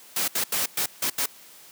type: noise bursts at uneven times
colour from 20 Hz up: white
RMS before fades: -25 dBFS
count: 6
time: 0.16-0.28 / 0.35-0.44 / 0.52-0.66 / 0.77-0.86 / 1.02-1.1 / 1.18-1.26 s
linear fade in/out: 5 ms
effects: white hiss -49 dBFS RMS until 1.71 s + high-pass 150 Hz 12 dB/octave